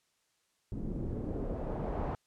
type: noise with low-pass filter sweep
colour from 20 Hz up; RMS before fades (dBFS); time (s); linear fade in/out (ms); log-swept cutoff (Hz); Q
pink; -36; 0.72-2.15; 0; 230 to 910; 1.3
effects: white hiss -75 dBFS RMS until 2.26 s + low-pass 9000 Hz 12 dB/octave